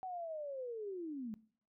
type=linear sweep; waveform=sine; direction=down; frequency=759 to 206.5 Hz; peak=-40 dBFS; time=0.03-1.34 s; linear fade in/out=0 ms; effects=noise-tail reverb RT60 0.5 s tail -20 dB re dry